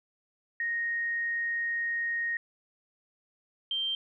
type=tone pair in turn; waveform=sine; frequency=1864.7 / 3150 Hz; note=A#6 / G7; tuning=0 / +8 cents; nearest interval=major sixth; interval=908 cents; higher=second; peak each=-28 dBFS; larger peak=neither; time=0.6-2.37 / 3.71-3.95 s; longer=first; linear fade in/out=2 ms; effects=none